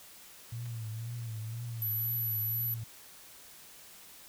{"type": "tone with vibrato", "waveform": "sine", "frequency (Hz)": 114.1, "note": "A#2", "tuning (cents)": -37, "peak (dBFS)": -36, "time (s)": [0.52, 2.84], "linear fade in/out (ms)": 5, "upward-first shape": "triangle", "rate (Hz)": 2, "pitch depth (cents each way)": 91}
{"type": "clicks", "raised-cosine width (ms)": 0.2, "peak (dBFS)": -37, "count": 2, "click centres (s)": [0.657, 0.663]}
{"type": "tone", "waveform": "sine", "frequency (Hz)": 11840, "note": "F#9", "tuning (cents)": 0, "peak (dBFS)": -31, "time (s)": [1.82, 2.74], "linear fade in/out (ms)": 0}
{"effects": ["white hiss -53 dBFS RMS until 4.28 s"]}